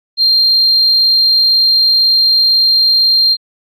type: tone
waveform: sine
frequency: 4186 Hz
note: C8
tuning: in tune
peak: -6 dBFS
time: 0.17-3.37 s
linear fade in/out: 50 ms
effects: tanh soft clip ceiling -3 dBFS + AAC 64 kbps